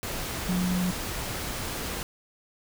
sine tone in noise, 181 Hz, F#3, 38 cents flat, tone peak -24 dBFS, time 0.49-0.91 s, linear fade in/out 0 ms, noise pink, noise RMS -33 dBFS, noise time 0.03-2.03 s, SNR +6 dB, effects none

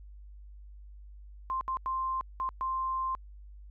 sine tone bursts at uneven times, 1050 Hz, C6, 6 cents sharp, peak -29 dBFS, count 5, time 1.5-1.61 / 1.68-1.77 / 1.86-2.21 / 2.4-2.49 / 2.61-3.15 s, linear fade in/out 0 ms, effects added 50 Hz sine -46 dBFS peak until 3.7 s

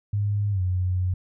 sine tone with pitch glide, 102.6 to 91.41 Hz, G#2 to F#2, -21 to -20 cents, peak -21 dBFS, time 0.13-1.14 s, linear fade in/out 5 ms, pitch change -199 cents, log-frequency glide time 0.51-0.61 s, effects none

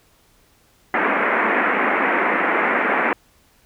white band-pass noise, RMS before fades -19 dBFS, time 0.94-3.13 s, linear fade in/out 2 ms, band 210 to 2200 Hz, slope 48 dB/octave, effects pink hiss -57 dBFS RMS until 3.65 s

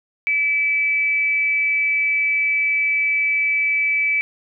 sine tone with frequency modulation, 2306 Hz, D7, 32 cents flat, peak -16 dBFS, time 0.27-4.21 s, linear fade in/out 0 ms, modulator 307 Hz, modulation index 0.22, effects none

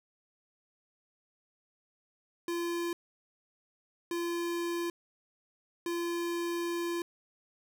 square tone bursts at uneven times, 342.9 Hz, F4, 32 cents flat, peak -32 dBFS, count 3, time 2.48-2.93 / 4.11-4.9 / 5.86-7.02 s, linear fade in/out 2 ms, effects none

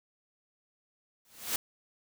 white noise with exponential growth, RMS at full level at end -28 dBFS, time 1.25-1.56 s, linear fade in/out 2 ms, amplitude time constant 67 ms, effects none

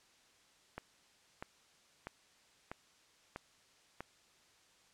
click train, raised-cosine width 0.5 ms, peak -27 dBFS, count 6, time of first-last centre 0.78-4.006 s, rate 1.55 Hz, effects white hiss -67 dBFS RMS until 4.93 s + low-pass 7000 Hz 12 dB/octave

